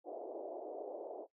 white band-pass noise, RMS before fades -45 dBFS, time 0.04-1.27 s, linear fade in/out 50 ms, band 330 to 710 Hz, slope 48 dB/octave, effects noise-tail reverb RT60 0.1 s tail -17 dB re dry

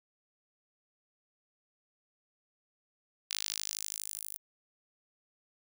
sawtooth tone with high-pass filter sweep, 52.3 Hz, G#1, 13 cents sharp, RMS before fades -39 dBFS, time 3.3-4.38 s, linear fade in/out 10 ms, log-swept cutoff 3800 to 12000 Hz, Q 1.4, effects none

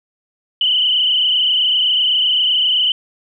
sine tone with frequency modulation, 2994 Hz, F#7, 20 cents sharp, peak -12 dBFS, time 0.61-2.92 s, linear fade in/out 2 ms, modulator 27.8 Hz, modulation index 3.7, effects none

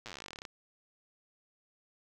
slowing click train, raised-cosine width 0.2 ms, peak -26 dBFS, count 23, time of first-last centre 0.06-0.452 s, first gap 8 ms, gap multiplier 1.07, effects 10-bit

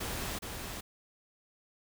pink noise with echo, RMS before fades -37 dBFS, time 0-0.39 s, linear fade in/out 10 ms, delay 420 ms, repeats 1, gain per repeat -4 dB, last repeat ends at 0.81 s, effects none

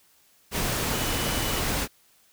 sine tone in noise, 2960 Hz, F#7, in tune, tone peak -37 dBFS, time 0.91-1.63 s, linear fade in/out 50 ms, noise pink, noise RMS -27 dBFS, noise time 0.51-1.88 s, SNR -13 dB, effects white hiss -61 dBFS RMS until 2.32 s

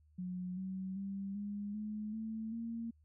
sine tone with pitch steps, 181.6 / 188.87 / 196.44 / 204.3 / 212.5 / 221 / 229.9 Hz, F#3 / F#3 / G3 / G#3 / G#3 / A3 / A#3, -32 / +36 / +4 / -28 / +40 / +8 / -24 cents, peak -38 dBFS, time 0.18-2.91 s, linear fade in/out 10 ms, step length 390 ms, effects added 76 Hz sine -64 dBFS peak until 3.04 s

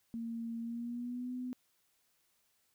sine tone with pitch glide, 230.3 to 251.1 Hz, A#3 to B3, -21 to +29 cents, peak -37 dBFS, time 0.14-1.53 s, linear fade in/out 0 ms, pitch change +150 cents, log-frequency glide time 0.6-1.33 s, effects white hiss -75 dBFS RMS until 2.74 s

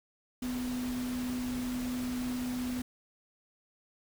sine tone in noise, 249.2 Hz, B3, 16 cents sharp, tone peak -32 dBFS, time 0.42-2.82 s, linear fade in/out 5 ms, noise pink, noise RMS -43 dBFS, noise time 0.42-2.82 s, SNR +8 dB, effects none

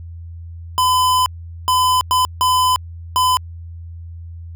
square tone bursts at uneven times, 1011 Hz, B5, 40 cents sharp, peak -13 dBFS, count 5, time 0.78-1.26 / 1.68-2.01 / 2.11-2.25 / 2.41-2.76 / 3.16-3.37 s, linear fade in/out 0 ms, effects added 84 Hz sine -30 dBFS peak until 4.55 s

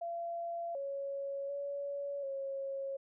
sine tone with pitch steps, 682 / 555 / 565 / 546 Hz, F5 / C#5 / C#5 / C#5, -41 / +2 / +33 / -26 cents, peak -36 dBFS, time 0.01-2.97 s, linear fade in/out 10 ms, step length 740 ms, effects none

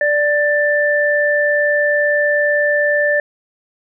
sine tone pair together, 587.3 / 1771.1 Hz, D5 / A6, 0 / +11 cents, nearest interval octave + perfect fifth, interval 1911 cents, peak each -15 dBFS, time 0.01-3.2 s, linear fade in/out 2 ms, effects none

